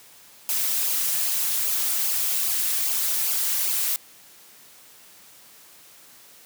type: noise with flanger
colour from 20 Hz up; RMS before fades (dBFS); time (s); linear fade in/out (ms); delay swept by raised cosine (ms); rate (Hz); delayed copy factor
blue; -24; 0.49-3.96; 0; 0.51 to 5.41; 2.5; -0.65
effects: white hiss -50 dBFS RMS until 6.45 s + high-pass 100 Hz 12 dB/octave